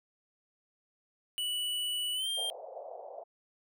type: tone with pitch glide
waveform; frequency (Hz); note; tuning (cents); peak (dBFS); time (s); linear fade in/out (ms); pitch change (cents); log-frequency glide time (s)
square; 2955 to 3185; F#7 to G7; -3 to +27; -32; 1.38-2.5; 0; +130; 2.14-2.28
type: band-pass noise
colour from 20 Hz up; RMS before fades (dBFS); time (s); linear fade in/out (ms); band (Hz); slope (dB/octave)
white; -45; 2.37-3.24; 10; 510 to 720; 48
effects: none